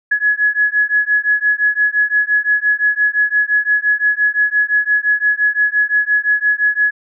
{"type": "beating tone pair", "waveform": "sine", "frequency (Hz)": [1686, 1691.8], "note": ["G#6", "G#6"], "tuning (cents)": [26, 32], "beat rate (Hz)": 5.8, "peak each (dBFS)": -15, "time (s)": [0.11, 6.91], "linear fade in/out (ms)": 10, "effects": []}